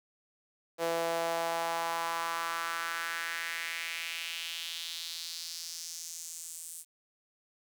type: tone with high-pass filter sweep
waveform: sawtooth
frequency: 166.9 Hz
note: E3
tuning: 22 cents sharp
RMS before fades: -36 dBFS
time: 0.78-6.85 s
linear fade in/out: 50 ms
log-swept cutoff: 520 to 9000 Hz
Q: 2.7
effects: 9-bit